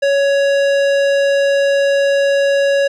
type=tone with tanh clipping; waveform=sine; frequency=558 Hz; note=C#5; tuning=11 cents sharp; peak=-13 dBFS; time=0.02-2.88 s; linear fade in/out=10 ms; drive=17 dB; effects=none